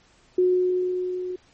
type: tone with level ramp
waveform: sine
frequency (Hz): 364.3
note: F#4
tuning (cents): -27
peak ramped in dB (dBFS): -15 to -28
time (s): 0.38-1.36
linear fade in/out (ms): 5
effects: pink hiss -58 dBFS RMS until 1.53 s + MP3 32 kbps